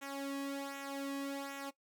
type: tone with flanger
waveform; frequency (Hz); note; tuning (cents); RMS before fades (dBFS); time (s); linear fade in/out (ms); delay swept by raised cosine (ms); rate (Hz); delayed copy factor
sawtooth; 277.2; C#4; 0; -41; 0.01-1.71; 20; 0.21 to 1.41; 1.3; -0.7
effects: noise-tail reverb RT60 0.1 s tail -18 dB re dry